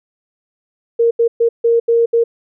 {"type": "tone bursts at uneven times", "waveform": "sine", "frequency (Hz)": 465, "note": "A#4", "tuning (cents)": -4, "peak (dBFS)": -9, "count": 6, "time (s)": [[0.99, 1.11], [1.19, 1.28], [1.4, 1.49], [1.64, 1.8], [1.88, 2.06], [2.13, 2.24]], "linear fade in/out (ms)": 10, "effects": []}